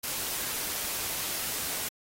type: noise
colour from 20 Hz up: white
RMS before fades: -33 dBFS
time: 0.03-1.89 s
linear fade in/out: 10 ms
effects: AAC 48 kbps